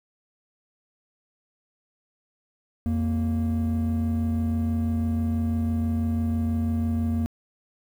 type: tone pair together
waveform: triangle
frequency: 86 / 231.9 Hz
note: F2 / A#3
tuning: -26 / -9 cents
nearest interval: octave + perfect fourth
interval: 1717 cents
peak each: -22 dBFS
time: 2.86-7.26 s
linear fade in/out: 0 ms
effects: tanh soft clip ceiling -16 dBFS + 9-bit

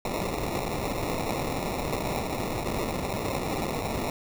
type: noise with sample-and-hold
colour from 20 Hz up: white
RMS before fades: -30 dBFS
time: 0.05-4.1 s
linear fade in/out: 2 ms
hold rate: 1575 Hz
effects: none

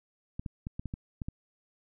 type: clicks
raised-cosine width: 5 ms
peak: -23 dBFS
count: 8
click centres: 0.395 / 0.462 / 0.669 / 0.795 / 0.857 / 0.939 / 1.218 / 1.285 s
effects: none

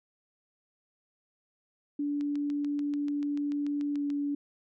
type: tone with pitch glide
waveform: sine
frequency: 289.4 to 286.9 Hz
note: D4 to D4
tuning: -25 to -40 cents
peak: -28 dBFS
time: 1.99-4.35 s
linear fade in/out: 5 ms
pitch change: -15 cents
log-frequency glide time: 3.92-4.03 s
type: click train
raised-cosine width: 0.2 ms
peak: -31 dBFS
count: 14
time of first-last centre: 2.21-4.102 s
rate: 6.87 Hz
effects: none

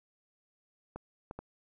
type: clicks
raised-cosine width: 1 ms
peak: -27 dBFS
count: 3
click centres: 0.96 / 1.311 / 1.39 s
effects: none

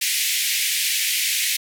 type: band-pass noise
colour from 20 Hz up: pink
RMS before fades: -22 dBFS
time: 0.01-1.57 s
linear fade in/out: 10 ms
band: 2000 to 16000 Hz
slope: 48 dB/octave
effects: none

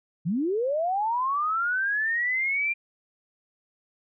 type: linear sweep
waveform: sine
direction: up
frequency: 146.83 to 2393 Hz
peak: -23 dBFS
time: 0.25-2.74 s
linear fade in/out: 20 ms
effects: none

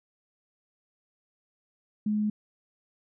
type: tone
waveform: sine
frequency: 211.2 Hz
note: G#3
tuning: 29 cents sharp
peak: -24 dBFS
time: 2.06-2.3 s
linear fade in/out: 5 ms
effects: none

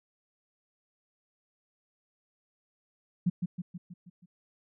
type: tone with echo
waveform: sine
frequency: 177.6 Hz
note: F3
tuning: 29 cents sharp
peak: -22 dBFS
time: 3.26-3.3 s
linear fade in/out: 10 ms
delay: 160 ms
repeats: 6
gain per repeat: -5 dB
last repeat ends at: 4.26 s
effects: none

